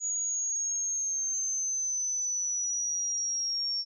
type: exponential sweep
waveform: sine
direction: down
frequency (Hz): 6800 to 5480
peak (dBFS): -28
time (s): 0-3.85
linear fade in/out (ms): 50
effects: none